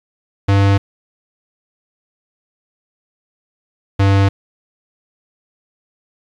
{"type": "tone pair in turn", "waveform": "square", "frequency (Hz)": [99.1, 98.36], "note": ["G2", "G2"], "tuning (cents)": [19, 6], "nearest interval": "unison", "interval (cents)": 13, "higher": "first", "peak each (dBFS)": -10, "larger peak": "neither", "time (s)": [[0.48, 0.78], [3.99, 4.29]], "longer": "neither", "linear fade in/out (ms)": 10, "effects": ["low-pass 4000 Hz 12 dB/octave", "8-bit"]}